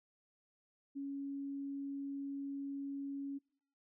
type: tone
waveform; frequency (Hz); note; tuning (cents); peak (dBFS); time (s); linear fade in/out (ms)
sine; 278.2; C#4; +6; -39; 0.95-3.39; 20
effects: noise-tail reverb RT60 0.6 s tail -25 dB re dry